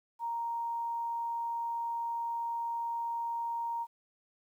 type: tone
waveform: sine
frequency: 932.3 Hz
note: A#5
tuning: in tune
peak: -32 dBFS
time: 0.19-3.87 s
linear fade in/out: 50 ms
effects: 11-bit